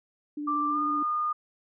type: tone with vibrato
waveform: sine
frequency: 294.9 Hz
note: D4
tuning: 7 cents sharp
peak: -31 dBFS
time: 0.37-1.03 s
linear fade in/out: 5 ms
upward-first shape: sine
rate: 16 Hz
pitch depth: 16 cents each way
type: tone with pitch glide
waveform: sine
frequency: 1177 to 1219.9 Hz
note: D6 to D#6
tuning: +3 to -35 cents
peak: -25 dBFS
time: 0.47-1.33 s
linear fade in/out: 10 ms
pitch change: +62 cents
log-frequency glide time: 0.7-0.79 s
effects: none